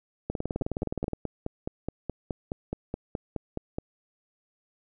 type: two click trains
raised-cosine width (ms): 2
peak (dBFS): -17 / -16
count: 16 / 17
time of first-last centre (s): 0.62-3.785 / 0.3-1.133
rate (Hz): 4.74 / 19.2
effects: none